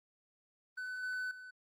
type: tone with level steps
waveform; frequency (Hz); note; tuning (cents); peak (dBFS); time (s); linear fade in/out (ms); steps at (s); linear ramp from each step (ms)
triangle; 1505; F#6; +29; -37 / -34 / -46; 0.77-1.51; 10; 1.03 / 1.31; 2
effects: Opus 32 kbps